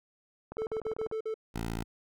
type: click train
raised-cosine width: 1 ms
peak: -26 dBFS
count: 13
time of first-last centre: 0.52-1.114 s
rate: 20.2 Hz
type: tone bursts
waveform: triangle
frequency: 440 Hz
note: A4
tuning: in tune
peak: -29 dBFS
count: 6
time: 0.58-1.342 s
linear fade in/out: 5 ms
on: 87 ms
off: 48 ms
type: tone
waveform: 10% pulse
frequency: 56.5 Hz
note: A1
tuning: 47 cents sharp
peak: -25 dBFS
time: 1.54-1.84 s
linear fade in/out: 20 ms
effects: none